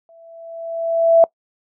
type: tone with exponential growth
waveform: sine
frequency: 664 Hz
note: E5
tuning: 12 cents sharp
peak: -5 dBFS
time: 0.09-1.24 s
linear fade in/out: 1 ms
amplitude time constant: 250 ms
effects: noise-tail reverb RT60 0.1 s tail -23 dB re dry